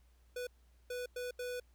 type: tone bursts at uneven times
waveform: square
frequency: 493.9 Hz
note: B4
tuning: in tune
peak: -39 dBFS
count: 4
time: 0.36-0.47 / 0.9-1.06 / 1.16-1.31 / 1.39-1.6 s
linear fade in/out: 5 ms
effects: added 60 Hz sine -63 dBFS peak until 1.74 s + pink hiss -75 dBFS RMS until 1.74 s